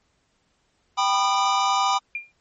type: chord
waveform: square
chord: G augmented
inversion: none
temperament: equal with one note detuned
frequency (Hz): 784 / 987.8 / 1218.9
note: G5 / B5 / D#6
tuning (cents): 0 / 0 / -36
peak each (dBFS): -24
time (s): 0.97-1.99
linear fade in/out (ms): 20
type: tone with exponential decay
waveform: sine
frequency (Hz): 2397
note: D7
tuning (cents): +35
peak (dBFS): -23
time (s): 2.15-2.32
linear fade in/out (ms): 2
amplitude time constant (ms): 36
effects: pink hiss -68 dBFS RMS until 2.4 s + MP3 32 kbps